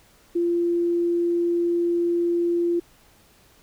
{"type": "tone", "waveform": "sine", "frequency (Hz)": 344.3, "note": "F4", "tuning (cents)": -25, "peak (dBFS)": -19, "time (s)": [0.35, 2.8], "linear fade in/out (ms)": 10, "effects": ["pink hiss -56 dBFS RMS until 3.62 s"]}